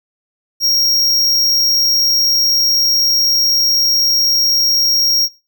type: tone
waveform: square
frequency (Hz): 5588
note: F8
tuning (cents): 0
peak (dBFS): -11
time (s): 0.6-5.29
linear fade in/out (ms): 50
effects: noise-tail reverb RT60 0.3 s tail -22 dB re dry